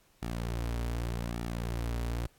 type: tone with flanger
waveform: sawtooth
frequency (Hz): 58.27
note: A#1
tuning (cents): 0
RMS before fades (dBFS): -34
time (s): 0.22-2.27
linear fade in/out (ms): 5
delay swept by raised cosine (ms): 1.9 to 5.9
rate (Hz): 0.84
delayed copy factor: -0.6
effects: pink hiss -66 dBFS RMS until 2.38 s + AAC 64 kbps